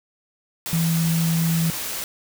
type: tone in noise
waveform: sine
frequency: 164.81 Hz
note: E3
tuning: in tune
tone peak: -18 dBFS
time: 0.73-1.7 s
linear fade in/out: 0 ms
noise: white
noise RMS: -29 dBFS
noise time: 0.66-2.04 s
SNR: +8 dB
effects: none